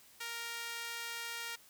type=tone with high-pass filter; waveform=sawtooth; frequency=466.2 Hz; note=A#4; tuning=in tune; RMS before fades=-42 dBFS; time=0.2-1.56 s; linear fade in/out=10 ms; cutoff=1700 Hz; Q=0.94; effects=white hiss -61 dBFS RMS until 1.69 s